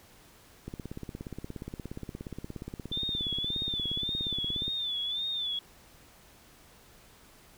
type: click train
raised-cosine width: 3 ms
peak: -25 dBFS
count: 69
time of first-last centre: 0.68-4.68 s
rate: 17 Hz
type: tone with vibrato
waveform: sine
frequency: 3520 Hz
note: A7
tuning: in tune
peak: -30 dBFS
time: 2.92-5.59 s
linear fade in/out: 2 ms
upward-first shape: sine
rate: 1.8 Hz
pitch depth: 88 cents each way
effects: pink hiss -57 dBFS RMS until 7.57 s